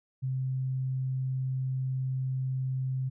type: tone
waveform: sine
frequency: 130.81 Hz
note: C3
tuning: in tune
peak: -28 dBFS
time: 0.22-3.1 s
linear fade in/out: 20 ms
effects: none